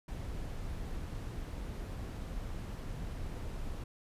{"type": "noise", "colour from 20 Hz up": "brown", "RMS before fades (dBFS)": -40, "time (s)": [0.08, 3.84], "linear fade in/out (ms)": 5, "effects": ["resampled to 32000 Hz"]}